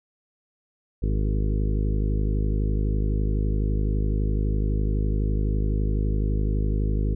harmonic tone with a mistuned harmonic, 51.91 Hz, G#1, in tune, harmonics 1 / 2 / 3 / 4 / 5 / 6 / 7 / 8 / 9, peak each -22 / -28 / -32 / -34 / -36 / -38 / -39 / -40 / -41 dBFS, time 1.02-7.15 s, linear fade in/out 10 ms, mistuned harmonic 8, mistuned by -21 cents, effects none

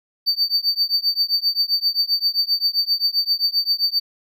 triangle tone with tremolo, 4591 Hz, D8, 40 cents flat, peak -12 dBFS, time 0.26-4 s, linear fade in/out 20 ms, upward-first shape triangle, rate 7.6 Hz, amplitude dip 100%, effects none

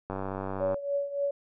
click train, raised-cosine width 1 ms, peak -20 dBFS, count 63, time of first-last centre 0.1-0.743 s, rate 96.4 Hz
sine tone with tremolo, 565 Hz, C#5, 33 cents sharp, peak -24 dBFS, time 0.6-1.31 s, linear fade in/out 5 ms, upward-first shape triangle, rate 3.5 Hz, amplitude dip 80%
effects none

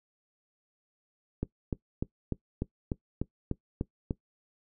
click train, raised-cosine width 3 ms, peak -17 dBFS, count 10, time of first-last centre 1.43-4.109 s, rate 3.36 Hz, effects noise-tail reverb RT60 0.1 s tail -19 dB re dry

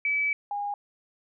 sine tone pair in turn, 2296 / 815.8 Hz, D7 / G#5, -40 / -31 cents, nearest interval octave + tritone, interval 1791 cents, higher first, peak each -23 / -28 dBFS, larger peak first, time 0.05-0.33 / 0.51-0.74 s, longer first, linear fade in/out 2 ms, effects none

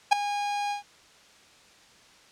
45% pulse tone with ADSR envelope, 818 Hz, G#5, 26 cents flat, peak -12 dBFS, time 0.11-0.83 s, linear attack 16 ms, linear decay 7 ms, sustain -15 dB, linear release 120 ms, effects white hiss -55 dBFS RMS until 2.31 s + low-pass 6000 Hz 12 dB/octave

